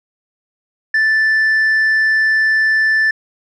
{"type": "tone", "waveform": "sine", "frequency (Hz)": 1760, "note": "A6", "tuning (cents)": 0, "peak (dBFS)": -8, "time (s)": [0.94, 3.11], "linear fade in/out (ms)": 5, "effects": ["tanh soft clip ceiling -10 dBFS"]}